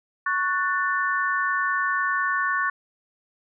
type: chord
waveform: sine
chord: F# minor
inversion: second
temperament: just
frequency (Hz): 1110 / 1480 / 1776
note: C#6 / F#6 / A6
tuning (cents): +2 / 0 / +16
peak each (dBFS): -25 / -26 / -26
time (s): 0.26-2.7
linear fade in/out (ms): 5
effects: none